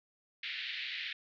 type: band-pass noise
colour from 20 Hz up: pink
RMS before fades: -40 dBFS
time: 0.43-1.13 s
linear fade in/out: 5 ms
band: 1800 to 4100 Hz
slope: 48 dB/octave
effects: none